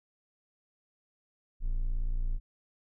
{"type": "tone", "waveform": "triangle", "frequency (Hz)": 29.14, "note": "A#0", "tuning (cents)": 0, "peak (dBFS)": -25, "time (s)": [1.6, 2.4], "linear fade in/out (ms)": 50, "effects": []}